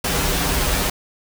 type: noise with comb filter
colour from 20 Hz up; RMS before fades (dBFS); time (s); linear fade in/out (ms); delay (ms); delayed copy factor
pink; -20; 0.04-0.9; 5; 9.1; -0.9
effects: none